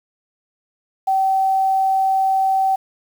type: tone with quantisation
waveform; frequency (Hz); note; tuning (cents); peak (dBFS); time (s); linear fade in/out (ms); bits
sine; 769; G5; -33; -14; 1.07-2.76; 10; 7
effects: none